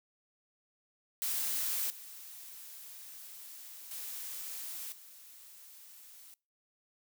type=noise with level steps; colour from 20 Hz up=blue; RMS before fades=-34 / -49 / -42 / -54 dBFS; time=1.22-6.34 s; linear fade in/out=0 ms; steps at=1.9 / 3.91 / 4.92 s; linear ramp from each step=2 ms; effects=noise-tail reverb RT60 0.3 s tail -24 dB re dry